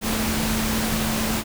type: tone in noise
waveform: sine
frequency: 220 Hz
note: A3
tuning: in tune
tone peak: -25 dBFS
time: 0.01-1.44 s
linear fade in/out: 50 ms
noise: pink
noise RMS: -25 dBFS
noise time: 0.01-1.44 s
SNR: -3 dB
effects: none